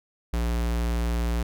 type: tone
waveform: square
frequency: 58.4 Hz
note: A#1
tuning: 4 cents sharp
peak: -24 dBFS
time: 0.33-1.43 s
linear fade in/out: 5 ms
effects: none